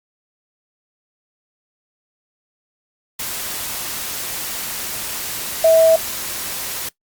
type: tone in noise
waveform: sine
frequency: 650 Hz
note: E5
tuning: 24 cents flat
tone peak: -8 dBFS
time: 5.64-5.96 s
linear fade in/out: 5 ms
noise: white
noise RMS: -26 dBFS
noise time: 3.19-6.89 s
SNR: +15 dB
effects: noise-tail reverb RT60 0.1 s tail -19 dB re dry + Opus 48 kbps